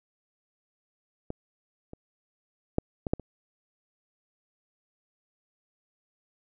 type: clicks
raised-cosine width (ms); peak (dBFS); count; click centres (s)
2; -20 / -28 / -10 / -17 / -10 / -28; 6; 1.304 / 1.934 / 2.784 / 3.068 / 3.135 / 3.197
effects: none